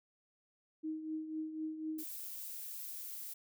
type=tone with tremolo; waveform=sine; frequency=313.8 Hz; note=D#4; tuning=15 cents sharp; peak=-35 dBFS; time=0.83-2.04 s; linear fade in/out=20 ms; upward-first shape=triangle; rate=4 Hz; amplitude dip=65%
type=noise; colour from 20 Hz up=violet; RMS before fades=-45 dBFS; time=1.98-3.34 s; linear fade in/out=10 ms
effects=none